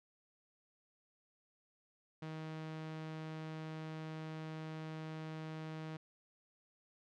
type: tone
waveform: sawtooth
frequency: 157.8 Hz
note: D#3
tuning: 25 cents sharp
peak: -39 dBFS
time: 2.22-5.97 s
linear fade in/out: 5 ms
effects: low-pass 4000 Hz 12 dB/octave